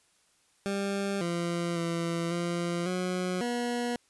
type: tone with pitch steps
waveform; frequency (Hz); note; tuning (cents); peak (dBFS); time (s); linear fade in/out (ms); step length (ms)
20% pulse; 198.5 / 171.6 / 168.6 / 172.5 / 182.1 / 241; G3 / F3 / E3 / F3 / F#3 / B3; +22 / -30 / +39 / -21 / -27 / -42; -24; 0.66-3.96; 0; 550
effects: white hiss -67 dBFS RMS until 4.09 s + resampled to 24000 Hz